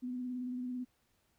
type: tone with vibrato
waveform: sine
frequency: 250 Hz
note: B3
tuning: 21 cents sharp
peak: -36 dBFS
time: 0.02-0.85 s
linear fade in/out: 20 ms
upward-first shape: square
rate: 18 Hz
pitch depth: 22 cents each way
effects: pink hiss -75 dBFS RMS until 1.38 s